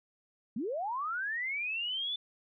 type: linear sweep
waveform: sine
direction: up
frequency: 192.9 to 3520 Hz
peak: -32 dBFS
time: 0.56-2.16 s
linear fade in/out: 5 ms
effects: none